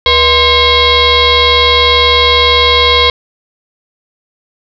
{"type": "tone with frequency modulation", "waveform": "sine", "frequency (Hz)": 2162, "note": "C#7", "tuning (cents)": -44, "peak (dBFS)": -5, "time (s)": [0.06, 3.1], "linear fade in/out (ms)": 2, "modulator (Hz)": 559, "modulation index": 3.6, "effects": []}